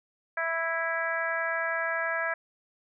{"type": "harmonic tone", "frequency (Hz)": 329.6, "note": "E4", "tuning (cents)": 0, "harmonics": [2, 3, 4, 5, 6, 7], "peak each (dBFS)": [-33, -38, -35, -30, -36, -41], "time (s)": [0.37, 2.34], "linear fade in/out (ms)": 5, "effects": []}